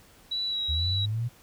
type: tone with vibrato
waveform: sine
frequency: 3901 Hz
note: B7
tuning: 22 cents flat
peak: -27 dBFS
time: 0.31-1.06 s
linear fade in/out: 10 ms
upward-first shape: sine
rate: 2.2 Hz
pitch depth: 22 cents each way
type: linear sweep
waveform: sine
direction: up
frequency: 73 to 122.3 Hz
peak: -26 dBFS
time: 0.68-1.29 s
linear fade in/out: 20 ms
effects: pink hiss -56 dBFS RMS until 1.42 s